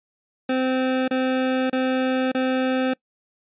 25% pulse tone bursts, 259 Hz, C4, 17 cents flat, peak -16 dBFS, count 4, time 0.49-2.937 s, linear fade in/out 5 ms, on 590 ms, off 29 ms, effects noise-tail reverb RT60 0.1 s tail -25 dB re dry + resampled to 8000 Hz

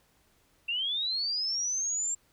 sine linear sweep, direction up, 2682 to 7459 Hz, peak -28 dBFS, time 0.68-2.15 s, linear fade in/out 10 ms, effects pink hiss -67 dBFS RMS until 2.32 s

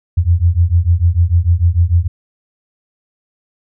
sine beating tone pair, 83 / 89.7 Hz, E2 / F2, +12 / +47 cents, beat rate 6.7 Hz, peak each -12 dBFS, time 0.17-2.08 s, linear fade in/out 10 ms, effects none

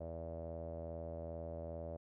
sawtooth tone with low-pass filter, 82.41 Hz, E2, in tune, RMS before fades -45 dBFS, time 0-1.97 s, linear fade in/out 10 ms, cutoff 600 Hz, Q 8.6, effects none

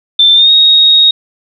sine tone with pitch glide, 3556 to 3754 Hz, A7 to A#7, +18 to +11 cents, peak -3 dBFS, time 0.19-1.11 s, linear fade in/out 5 ms, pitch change +93 cents, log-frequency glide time 0.34-0.51 s, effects none

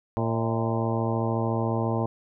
harmonic tone with a mistuned harmonic, 114.1 Hz, A#2, 37 cents flat, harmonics 1 / 2 / 3 / 4 / 5 / 6 / 7 / 8 / 9, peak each -27 / -30 / -32 / -33 / -34 / -35 / -35 / -36 / -37 dBFS, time 0.17-2.06 s, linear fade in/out 0 ms, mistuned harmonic 6, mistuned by -68 cents, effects none

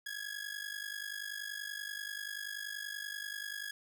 sawtooth ring-modulated tone, 1666 Hz, G#6, 5 cents sharp, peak -33 dBFS, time 0.06-3.71 s, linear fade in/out 0 ms, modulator 25.2 Hz, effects none

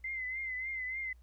sine tone with vibrato, 2061 Hz, C7, 27 cents flat, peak -35 dBFS, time 0.04-1.13 s, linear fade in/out 5 ms, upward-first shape triangle, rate 3.4 Hz, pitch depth 61 cents each way, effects added 60 Hz sine -55 dBFS peak until 1.22 s + pink hiss -75 dBFS RMS until 1.22 s

